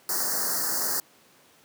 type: band-stop noise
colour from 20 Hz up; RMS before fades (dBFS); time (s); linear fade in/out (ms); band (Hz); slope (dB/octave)
white; -27; 0.09-1; 2; 1900 to 4400; 96
effects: pink hiss -57 dBFS RMS until 1.64 s + high-pass 200 Hz 12 dB/octave